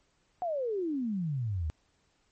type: exponential sweep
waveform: sine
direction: down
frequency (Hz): 740 to 73.42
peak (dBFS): -29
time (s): 0.42-1.7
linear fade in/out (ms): 0
effects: pink hiss -71 dBFS RMS until 2.31 s + MP3 32 kbps

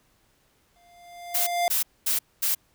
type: tone with exponential growth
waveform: square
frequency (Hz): 698.5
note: F5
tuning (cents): 0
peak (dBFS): -20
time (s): 0.76-1.68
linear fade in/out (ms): 1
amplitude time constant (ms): 200
type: noise bursts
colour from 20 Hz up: blue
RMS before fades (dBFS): -24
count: 4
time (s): 1.34-2.55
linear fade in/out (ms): 10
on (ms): 130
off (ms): 230
effects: pink hiss -65 dBFS RMS until 2.74 s

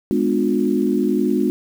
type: chord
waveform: sine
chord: G# diminished seventh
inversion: none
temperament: just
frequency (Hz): 207.7 / 249.2 / 299 / 358.8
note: G#3 / B3 / D4 / F4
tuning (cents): 0 / +16 / +31 / +47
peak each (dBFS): -21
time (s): 0.11-1.5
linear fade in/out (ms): 0
effects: 7-bit

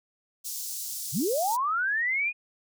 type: high-pass noise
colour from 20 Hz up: pink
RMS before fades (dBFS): -35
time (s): 0.44-1.57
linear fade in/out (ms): 20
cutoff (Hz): 5300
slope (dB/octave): 24
type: linear sweep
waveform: sine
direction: up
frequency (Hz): 100.6 to 2489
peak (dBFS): -24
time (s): 1.12-2.33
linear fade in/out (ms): 50
effects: none

